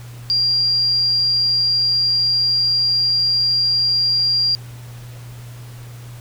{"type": "tone", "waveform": "sine", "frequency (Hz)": 4771, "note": "D8", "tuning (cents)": 26, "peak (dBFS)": -14, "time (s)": [0.3, 4.55], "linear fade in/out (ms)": 0, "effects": ["added 120 Hz sine -33 dBFS peak until 6.2 s", "pink hiss -44 dBFS RMS until 6.2 s"]}